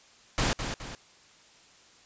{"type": "noise with echo", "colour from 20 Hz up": "pink", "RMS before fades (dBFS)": -26, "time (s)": [0.38, 0.53], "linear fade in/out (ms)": 0, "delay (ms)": 210, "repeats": 2, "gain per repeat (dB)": -7, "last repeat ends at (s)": 0.95, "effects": ["white hiss -57 dBFS RMS until 2.05 s", "resampled to 16000 Hz"]}